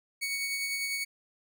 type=tone with tremolo; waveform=sawtooth; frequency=2229 Hz; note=C#7; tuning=9 cents sharp; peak=-26 dBFS; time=0.21-1.05 s; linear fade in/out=20 ms; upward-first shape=sine; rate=10 Hz; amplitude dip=30%; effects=none